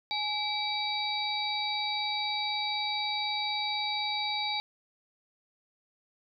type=harmonic tone with a mistuned harmonic; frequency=768 Hz; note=G5; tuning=36 cents flat; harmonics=1 / 3 / 5 / 6; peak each=-34 / -36 / -33 / -36 dBFS; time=0.11-4.6 s; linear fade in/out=0 ms; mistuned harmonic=1; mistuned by=+150 cents; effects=none